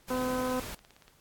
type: noise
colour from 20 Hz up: pink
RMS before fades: -41 dBFS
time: 0.08-0.75 s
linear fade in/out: 5 ms
type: harmonic tone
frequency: 254 Hz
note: B3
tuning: 49 cents sharp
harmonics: 1 / 2 / 3 / 4 / 5 / 6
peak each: -32 / -32 / -41 / -37 / -42 / -44 dBFS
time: 0.1-0.6 s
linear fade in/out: 5 ms
type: click train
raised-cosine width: 0.2 ms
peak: -36 dBFS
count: 10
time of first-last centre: 0.56-1.08 s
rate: 17.3 Hz
effects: pink hiss -63 dBFS RMS until 1.2 s + AAC 64 kbps